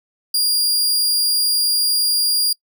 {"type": "tone", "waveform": "sawtooth", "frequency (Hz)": 4817, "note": "D8", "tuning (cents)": 43, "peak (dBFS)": -12, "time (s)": [0.34, 2.53], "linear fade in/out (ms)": 5, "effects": ["noise-tail reverb RT60 0.1 s tail -26 dB re dry"]}